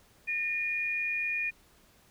sine tone pair together, 1824.9 / 2436 Hz, A#6 / D#7, -37 / -37 cents, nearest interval perfect fourth, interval 500 cents, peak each -38 / -29 dBFS, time 0.27-1.51 s, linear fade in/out 20 ms, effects pink hiss -62 dBFS RMS until 2.1 s

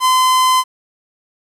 45% pulse tone, 1026 Hz, C6, 34 cents flat, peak -10 dBFS, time 0-0.64 s, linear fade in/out 50 ms, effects resampled to 32000 Hz + 8-bit

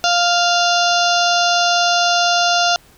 harmonic tone with a mistuned harmonic, 698 Hz, F5, 1 cent flat, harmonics 1 / 2 / 4 / 5 / 6 / 7 / 8 / 9, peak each -16 / -19 / -22 / -23 / -24 / -24 / -25 / -26 dBFS, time 0.04-2.76 s, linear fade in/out 0 ms, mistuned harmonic 8, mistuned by -16 cents, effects pink hiss -49 dBFS RMS until 2.97 s

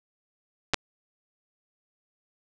clicks, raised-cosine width 0.2 ms, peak -5 dBFS, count 2, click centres 0.736 / 0.743 s, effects resampled to 22050 Hz + 7-bit

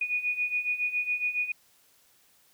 sine beating tone pair, 2461 / 2468.2 Hz, D#7 / D#7, -20 / -15 cents, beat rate 7.2 Hz, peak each -32 / -28 dBFS, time 0.01-1.52 s, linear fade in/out 5 ms, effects white hiss -63 dBFS RMS until 2.53 s

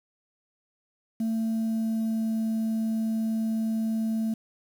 sine tone with pitch glide, 223.9 to 222.1 Hz, A3 to A3, +30 to +16 cents, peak -22 dBFS, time 1.2-4.34 s, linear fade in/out 5 ms, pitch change -14 cents, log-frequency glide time 1.34-2.4 s, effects tanh soft clip ceiling -23 dBFS + 8-bit

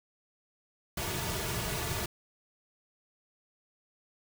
pink noise with comb filter, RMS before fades -34 dBFS, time 0.97-2.06 s, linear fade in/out 5 ms, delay 3.8 ms, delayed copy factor -0.65, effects none

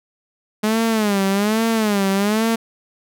sawtooth tone with vibrato, 210 Hz, G#3, 19 cents sharp, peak -12 dBFS, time 0.63-2.56 s, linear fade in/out 10 ms, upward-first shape sine, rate 1.2 Hz, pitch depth 140 cents each way, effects none

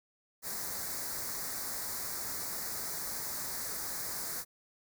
white band-stop noise, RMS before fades -38 dBFS, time 0.42-4.45 s, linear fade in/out 50 ms, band 2100 to 4200 Hz, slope 48 dB/octave, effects none

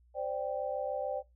sine chord, C suspended second, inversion none, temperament equal with one note detuned, 520.5 / 587.3 / 784 Hz, C5 / D5 / G5, -9 / 0 / 0 cents, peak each -37 / -35 / -38 dBFS, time 0.14-1.23 s, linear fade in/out 50 ms, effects noise-tail reverb RT60 0.2 s tail -19 dB re dry + added 60 Hz sine -61 dBFS peak until 1.35 s

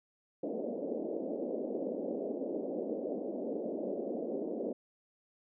white band-pass noise, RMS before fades -37 dBFS, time 0.43-4.73 s, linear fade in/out 5 ms, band 210 to 590 Hz, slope 48 dB/octave, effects none

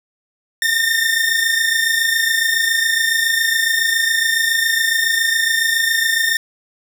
sawtooth tone pair together, 1800.8 / 1828 Hz, A6 / A#6, +40 / -34 cents, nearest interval unison, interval 26 cents, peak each -14 dBFS, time 0.62-6.37 s, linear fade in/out 2 ms, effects none

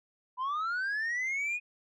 sine linear sweep, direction up, 982 to 2489 Hz, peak -27 dBFS, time 0.37-1.6 s, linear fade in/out 50 ms, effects tanh soft clip ceiling -29 dBFS

